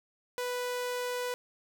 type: tone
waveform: sawtooth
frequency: 493.9 Hz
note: B4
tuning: in tune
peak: -28 dBFS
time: 0.38-1.34 s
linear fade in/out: 0 ms
effects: none